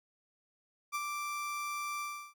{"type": "tone with ADSR envelope", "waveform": "30% pulse", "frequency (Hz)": 1174.7, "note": "D6", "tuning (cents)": 0, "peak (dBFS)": -29, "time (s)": [0.92, 2.34], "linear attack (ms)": 32, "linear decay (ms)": 36, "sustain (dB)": -4, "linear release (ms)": 330, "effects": []}